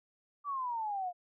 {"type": "exponential sweep", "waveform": "sine", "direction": "down", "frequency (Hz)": [1174.7, 698.5], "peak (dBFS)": -33, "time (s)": [0.44, 1.13], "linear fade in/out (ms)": 50, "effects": []}